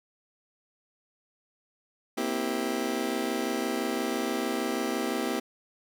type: chord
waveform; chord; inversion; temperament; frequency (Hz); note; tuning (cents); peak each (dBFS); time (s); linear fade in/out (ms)
30% pulse; C dominant seventh; third; just; 235.5 / 261.6 / 327 / 392.4; Bb3 / C4 / E4 / G4; +18 / 0 / -14 / +2; -31; 2.17-5.4; 10
effects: none